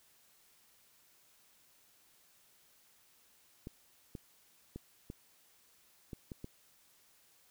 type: clicks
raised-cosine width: 3 ms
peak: -30 dBFS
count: 7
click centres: 3.671 / 4.152 / 4.76 / 5.101 / 6.132 / 6.318 / 6.444 s
effects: white hiss -67 dBFS RMS until 7.5 s